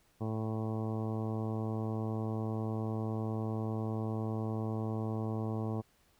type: harmonic tone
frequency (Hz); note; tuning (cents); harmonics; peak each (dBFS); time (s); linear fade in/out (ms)
110; A2; 0; 1 / 2 / 3 / 4 / 5 / 6 / 7 / 8 / 9 / 10; -35 / -38 / -42 / -43 / -48 / -49 / -48 / -54 / -52 / -53; 0.2-5.82; 20
effects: pink hiss -69 dBFS RMS until 6.19 s